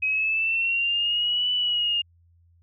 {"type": "linear two-way sweep", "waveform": "sine", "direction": "up then down", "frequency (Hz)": [2530, 2980, 2819], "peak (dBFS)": -21, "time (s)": [0.02, 2.02], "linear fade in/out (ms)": 10, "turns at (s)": 1.52, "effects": ["added 85 Hz sine -56 dBFS peak until 2.62 s"]}